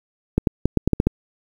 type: clicks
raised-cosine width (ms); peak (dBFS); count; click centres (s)
3; -3; 8; 0.38 / 0.472 / 0.656 / 0.773 / 0.876 / 0.933 / 1.001 / 1.07
effects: 7-bit